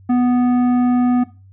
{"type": "tone with tanh clipping", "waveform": "sine", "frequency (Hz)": 246.9, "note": "B3", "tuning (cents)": 0, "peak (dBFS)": -14, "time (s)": [0.09, 1.24], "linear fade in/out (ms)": 10, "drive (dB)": 11, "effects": ["noise-tail reverb RT60 0.3 s tail -17 dB re dry", "added 96 Hz sine -42 dBFS peak until 1.52 s"]}